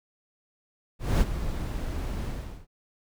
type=noise with ADSR envelope; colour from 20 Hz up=brown; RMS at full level=-19 dBFS; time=0.99-2.67 s; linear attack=220 ms; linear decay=32 ms; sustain=-12 dB; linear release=410 ms; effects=none